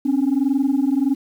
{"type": "tone pair together", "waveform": "sine", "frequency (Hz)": [263.1, 284.6], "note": ["C4", "C#4"], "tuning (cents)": [10, 46], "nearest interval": "minor second", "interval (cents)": 136, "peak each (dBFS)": -17, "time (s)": [0.05, 1.15], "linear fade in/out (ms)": 10, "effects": ["tanh soft clip ceiling -12 dBFS", "8-bit"]}